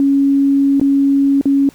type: tone with dropouts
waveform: sine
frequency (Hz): 277.2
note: C#4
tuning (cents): 0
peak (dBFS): -9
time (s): 0-1.69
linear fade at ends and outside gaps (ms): 1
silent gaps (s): 0.798-0.813 / 1.412-1.456
effects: pink hiss -46 dBFS RMS until 1.74 s